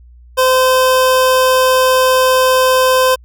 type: tone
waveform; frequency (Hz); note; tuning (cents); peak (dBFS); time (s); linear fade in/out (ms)
25% pulse; 515; C5; -28; -5; 0.37-3.16; 20
effects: added 60 Hz sine -38 dBFS peak until 3.24 s